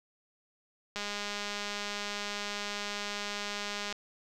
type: click train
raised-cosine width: 0.2 ms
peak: -19 dBFS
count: 609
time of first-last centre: 0.96-3.926 s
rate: 205 Hz
effects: none